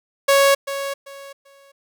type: tone with echo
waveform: sawtooth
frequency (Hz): 554.4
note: C#5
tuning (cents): 0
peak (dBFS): -8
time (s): 0.28-0.55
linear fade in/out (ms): 10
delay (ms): 390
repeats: 3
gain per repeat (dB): -12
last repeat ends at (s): 1.72
effects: none